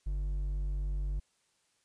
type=tone with hard clipping; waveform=triangle; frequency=48.32 Hz; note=G1; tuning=24 cents flat; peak=-32 dBFS; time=0.06-1.2 s; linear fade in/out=10 ms; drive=8 dB; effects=white hiss -73 dBFS RMS until 1.84 s + resampled to 22050 Hz